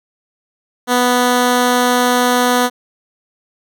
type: tone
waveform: 10% pulse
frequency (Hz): 246.9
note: B3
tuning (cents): 0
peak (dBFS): -3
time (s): 0.87-2.7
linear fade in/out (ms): 50
effects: none